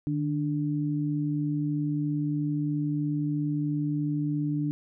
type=tone pair together; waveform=sine; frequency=150.63 / 293.7 Hz; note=D3 / D4; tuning=+44 / 0 cents; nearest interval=octave; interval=1156 cents; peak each=-28 dBFS; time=0.07-4.71 s; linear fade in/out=0 ms; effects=none